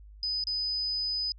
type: tone with dropouts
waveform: sine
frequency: 5000 Hz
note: D#8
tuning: 8 cents sharp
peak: -28 dBFS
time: 0.23-1.32 s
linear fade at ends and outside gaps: 1 ms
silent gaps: 0.439-0.47 s
effects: added 51 Hz sine -47 dBFS peak until 1.38 s